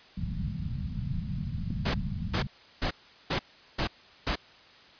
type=low-pass noise; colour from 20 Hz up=white; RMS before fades=-33 dBFS; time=0.17-2.47 s; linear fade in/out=5 ms; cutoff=200 Hz; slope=48 dB/octave
type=click; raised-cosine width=5 ms; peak=-18 dBFS; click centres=1.705 s
type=noise bursts; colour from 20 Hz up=pink; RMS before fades=-28 dBFS; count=6; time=1.85-4.358 s; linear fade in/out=10 ms; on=93 ms; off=390 ms
effects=white hiss -54 dBFS RMS until 4.99 s + resampled to 11025 Hz